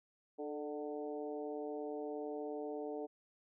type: harmonic tone with a mistuned harmonic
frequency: 149.3 Hz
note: D3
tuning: 29 cents sharp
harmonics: 2 / 3 / 4 / 5 / 6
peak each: -45 / -42 / -47 / -49 / -58 dBFS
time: 0.38-3.07 s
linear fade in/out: 20 ms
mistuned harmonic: 3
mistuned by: -33 cents
effects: none